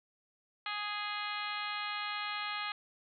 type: harmonic tone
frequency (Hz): 415.3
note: G#4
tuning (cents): 0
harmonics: 2 / 3 / 4 / 5 / 6 / 7 / 8 / 9 / 10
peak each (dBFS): -44 / -40 / -44 / -43 / -44 / -47 / -45 / -51 / -46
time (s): 0.66-2.72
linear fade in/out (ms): 2
effects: none